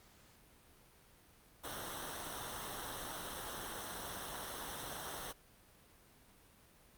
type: noise with comb filter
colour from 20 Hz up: pink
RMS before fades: -44 dBFS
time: 1.63-5.33 s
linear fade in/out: 20 ms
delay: 0.42 ms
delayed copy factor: -0.65
effects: pink hiss -64 dBFS RMS until 6.97 s + Opus 48 kbps